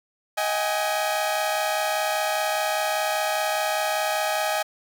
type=tone cluster; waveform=sawtooth; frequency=630 / 763 / 828 Hz; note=D#5 / G5 / G#5; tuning=+21 / -47 / -5 cents; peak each=-22 / -26 / -23 dBFS; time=0.37-4.63 s; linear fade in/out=10 ms; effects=none

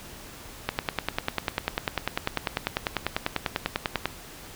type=click train; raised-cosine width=0.3 ms; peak=-8 dBFS; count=35; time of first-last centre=0.69-4.056 s; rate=10.1 Hz; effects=pink hiss -44 dBFS RMS until 4.55 s

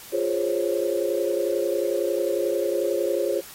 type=chord; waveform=sine; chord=Db major seventh; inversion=first; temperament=equal with one note detuned; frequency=349.2 / 412.2 / 523.3 / 554.4 Hz; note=F4 / Ab4 / C5 / Db5; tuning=0 / -13 / 0 / 0 cents; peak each=-27 dBFS; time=0.12-3.41 s; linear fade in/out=20 ms; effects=white hiss -43 dBFS RMS until 3.54 s + AAC 48 kbps

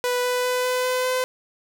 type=tone with pitch steps; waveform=sawtooth; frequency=493.9 / 497 / 500.2 / 503.4 / 506.6 / 509.8 Hz; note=B4 / B4 / B4 / B4 / B4 / C5; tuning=0 / +11 / +22 / +33 / +44 / -45 cents; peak=-17 dBFS; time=0.04-1.24 s; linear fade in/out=0 ms; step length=200 ms; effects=none

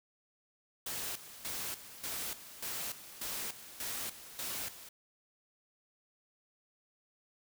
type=noise with tremolo; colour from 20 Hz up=white; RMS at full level=-39 dBFS; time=0.86-4.89 s; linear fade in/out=5 ms; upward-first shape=square; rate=1.7 Hz; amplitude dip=75%; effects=none

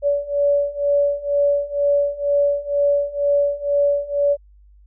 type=beating tone pair; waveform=sine; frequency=571 / 573.1 Hz; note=D5 / D5; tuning=-49 / -42 cents; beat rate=2.1 Hz; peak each=-20 / -18 dBFS; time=0.02-4.37 s; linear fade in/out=50 ms; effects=added 50 Hz sine -46 dBFS peak until 4.86 s

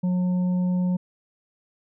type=harmonic tone; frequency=180.9 Hz; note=F#3; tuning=39 cents flat; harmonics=1 / 3 / 5; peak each=-20 / -38 / -44 dBFS; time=0.03-0.97 s; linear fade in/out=10 ms; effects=none

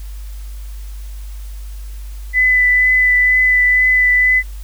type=tone with vibrato; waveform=sine; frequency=2000 Hz; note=B6; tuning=21 cents sharp; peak=-9 dBFS; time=2.33-4.43 s; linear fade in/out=50 ms; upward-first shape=triangle; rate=2.1 Hz; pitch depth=13 cents each way; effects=added 50 Hz sine -26 dBFS peak until 4.63 s + white hiss -45 dBFS RMS until 4.63 s

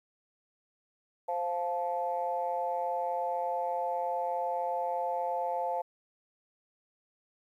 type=chord; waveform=sine; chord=F major; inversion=second; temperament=equal with one note detuned; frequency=523.3 / 698.5 / 870.4 Hz; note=C5 / F5 / A5; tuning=0 / 0 / -19 cents; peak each=-34 / -33 / -33 dBFS; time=1.28-5.82 s; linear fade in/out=10 ms; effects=tanh soft clip ceiling -20 dBFS + 11-bit

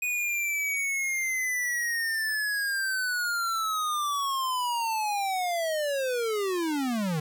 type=linear sweep; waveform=square; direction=down; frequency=2489 to 147.8 Hz; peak=-27 dBFS; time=0.02-7.2 s; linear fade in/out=5 ms; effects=9-bit

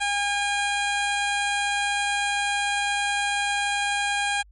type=tone; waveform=15% pulse; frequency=811 Hz; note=G#5; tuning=41 cents flat; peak=-16 dBFS; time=0-4.43 s; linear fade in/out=20 ms; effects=added 50 Hz sine -49 dBFS peak until 4.51 s + MP3 48 kbps

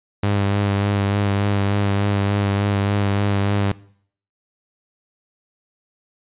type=tone with vibrato; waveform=sawtooth; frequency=100.6 Hz; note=G2; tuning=45 cents sharp; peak=-13 dBFS; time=0.23-3.72 s; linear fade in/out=5 ms; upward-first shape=sine; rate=3.4 Hz; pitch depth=23 cents each way; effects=noise-tail reverb RT60 0.6 s tail -21 dB re dry + resampled to 8000 Hz

